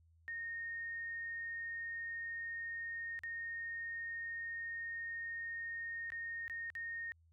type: tone with dropouts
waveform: sine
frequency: 1847 Hz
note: A#6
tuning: 16 cents flat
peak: -40 dBFS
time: 0.28-7.12 s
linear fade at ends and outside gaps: 0 ms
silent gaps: 3.191-3.235 / 6.103-6.12 / 6.48-6.498 / 6.702-6.752 s
effects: added 82 Hz sine -65 dBFS peak until 7.32 s